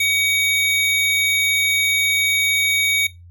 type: tone pair together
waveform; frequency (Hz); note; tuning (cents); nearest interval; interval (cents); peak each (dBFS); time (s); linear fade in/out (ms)
square; 2261 / 3704; C#7 / A#7; +34 / -12; major sixth; 854; -18 / -22; 0-3.07; 5
effects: noise-tail reverb RT60 0.2 s tail -18 dB re dry + added 87 Hz sine -40 dBFS peak until 3.3 s